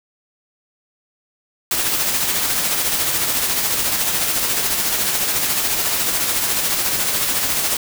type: noise with tremolo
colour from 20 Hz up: white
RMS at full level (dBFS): -18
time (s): 1.71-7.77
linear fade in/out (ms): 2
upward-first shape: sine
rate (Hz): 14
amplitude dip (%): 35
effects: none